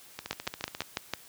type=two click trains; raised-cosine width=0.2 ms; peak=-19 / -12 dBFS; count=10 / 6; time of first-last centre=0.19-0.819 / 0.31-1.136 s; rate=14.3 / 6.05 Hz; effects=white hiss -53 dBFS RMS until 1.28 s + high-pass 60 Hz 12 dB/octave